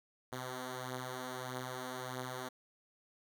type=beating tone pair; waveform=5% pulse; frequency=126.4 / 128 Hz; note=B2 / C3; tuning=+41 / -38 cents; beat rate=1.6 Hz; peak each=-35 / -30 dBFS; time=0.32-2.49 s; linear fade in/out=10 ms; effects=none